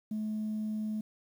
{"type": "tone", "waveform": "sine", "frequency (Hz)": 215, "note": "A3", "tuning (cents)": -40, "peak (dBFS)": -30, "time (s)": [0.11, 1.01], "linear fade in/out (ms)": 5, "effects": ["tanh soft clip ceiling -29 dBFS", "10-bit"]}